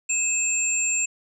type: tone pair together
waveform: sine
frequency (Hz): 2611 / 7385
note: E7 / A#8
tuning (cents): -17 / -17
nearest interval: octave + tritone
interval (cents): 1800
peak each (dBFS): -26 / -22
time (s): 0.09-1.06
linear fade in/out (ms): 10
effects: none